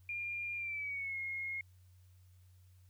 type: tone with pitch glide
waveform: sine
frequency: 2403 to 2153 Hz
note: D7 to C7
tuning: +39 to +49 cents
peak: -37 dBFS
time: 0.09-1.61 s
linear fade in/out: 2 ms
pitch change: -190 cents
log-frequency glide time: 0.56-1.18 s
effects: added 91 Hz sine -59 dBFS peak until 2.89 s + white hiss -75 dBFS RMS until 2.89 s